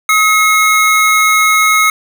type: tone pair together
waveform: square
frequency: 1273 / 2164 Hz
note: D#6 / C#7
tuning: +39 / -42 cents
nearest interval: major sixth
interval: 919 cents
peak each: -11 dBFS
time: 0.09-1.9 s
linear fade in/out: 2 ms
effects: none

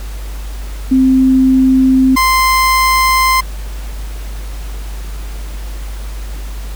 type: tone pair in turn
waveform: sine / 30% pulse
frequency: 261.6 / 1041.6 Hz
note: C4 / C6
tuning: 0 / -8 cents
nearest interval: 2 octaves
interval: 2392 cents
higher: second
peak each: -6 dBFS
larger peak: neither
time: 0.91-2.16 / 2.16-3.41 s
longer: neither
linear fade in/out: 10 ms
effects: added 50 Hz sine -21 dBFS peak until 6.75 s + pink hiss -35 dBFS RMS until 6.75 s

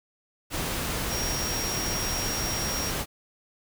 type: tone in noise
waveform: sine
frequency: 5610 Hz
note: F8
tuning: 7 cents sharp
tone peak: -31 dBFS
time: 1.08-2.93 s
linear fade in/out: 50 ms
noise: pink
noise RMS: -30 dBFS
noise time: 0.5-3.06 s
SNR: -4 dB
effects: none

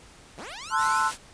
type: linear sweep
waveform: 10% pulse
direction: up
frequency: 84.1 to 2637 Hz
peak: -29 dBFS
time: 0.37-1.01 s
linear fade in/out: 20 ms
type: chord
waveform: sine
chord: F# half-diminished seventh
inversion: first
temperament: equal with one note detuned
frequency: 880 / 1046.5 / 1326.1 / 1480 Hz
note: A5 / C6 / E6 / F#6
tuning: 0 / 0 / +10 / 0 cents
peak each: -27 / -26 / -26 / -28 dBFS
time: 0.7-1.12 s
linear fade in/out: 50 ms
type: noise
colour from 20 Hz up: white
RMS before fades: -35 dBFS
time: 0.76-1.18 s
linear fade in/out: 50 ms
effects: pink hiss -51 dBFS RMS until 1.33 s + resampled to 22050 Hz

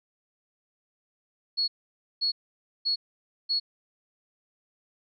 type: tone bursts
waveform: sine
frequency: 4352 Hz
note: C#8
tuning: 33 cents flat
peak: -23 dBFS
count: 4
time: 1.57-3.6 s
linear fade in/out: 20 ms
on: 110 ms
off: 530 ms
effects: none

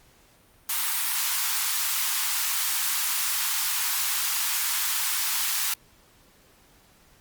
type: high-pass noise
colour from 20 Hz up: white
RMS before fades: -26 dBFS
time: 0.69-5.74 s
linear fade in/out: 5 ms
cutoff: 850 Hz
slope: 48 dB/octave
effects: pink hiss -58 dBFS RMS until 7.2 s + Opus 48 kbps

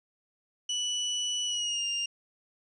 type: tone with pitch glide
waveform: 30% pulse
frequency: 2960 to 2804 Hz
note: F#7 to F7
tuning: 0 to +6 cents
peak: -26 dBFS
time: 0.69-2.06 s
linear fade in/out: 5 ms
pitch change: -94 cents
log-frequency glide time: 1.45-1.86 s
effects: resampled to 22050 Hz

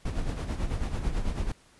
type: noise with tremolo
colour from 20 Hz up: brown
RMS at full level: -27 dBFS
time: 0.05-1.52 s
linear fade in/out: 5 ms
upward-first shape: sine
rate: 9.1 Hz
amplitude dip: 60%
effects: pink hiss -59 dBFS RMS until 1.79 s + resampled to 24000 Hz

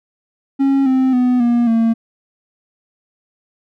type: tone with pitch steps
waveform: triangle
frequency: 273.2 / 261 / 249.4 / 238.2 / 227.6 Hz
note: C#4 / C4 / B3 / A#3 / A#3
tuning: -25 / -4 / +17 / +38 / -41 cents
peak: -9 dBFS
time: 0.59-1.94 s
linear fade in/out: 20 ms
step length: 270 ms
effects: none

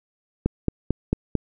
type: click train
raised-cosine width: 3 ms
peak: -7 dBFS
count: 5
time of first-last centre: 0.46-1.353 s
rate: 4.48 Hz
effects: none

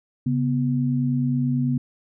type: tone pair together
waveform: sine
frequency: 137.31 / 246.5 Hz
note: C#3 / B3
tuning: -16 / -3 cents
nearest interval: minor seventh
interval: 1013 cents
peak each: -22 / -22 dBFS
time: 0.26-1.78 s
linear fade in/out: 5 ms
effects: none

